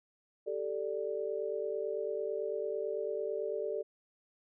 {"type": "chord", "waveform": "sine", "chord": "G suspended second", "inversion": "none", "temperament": "just", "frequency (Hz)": [392, 441, 588], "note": ["G4", "A4", "D5"], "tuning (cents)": [0, 4, 2], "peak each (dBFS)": [-38, -36, -38], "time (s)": [0.46, 3.83], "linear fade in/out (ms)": 20, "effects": []}